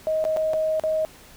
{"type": "tone with dropouts", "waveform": "sine", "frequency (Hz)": 629, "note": "D#5", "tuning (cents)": 19, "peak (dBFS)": -20, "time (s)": [0.07, 1.05], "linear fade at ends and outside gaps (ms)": 0, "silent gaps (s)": [[0.241, 0.251], [0.364, 0.37], [0.534, 0.539], [0.797, 0.837]], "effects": ["pink hiss -48 dBFS RMS until 1.36 s"]}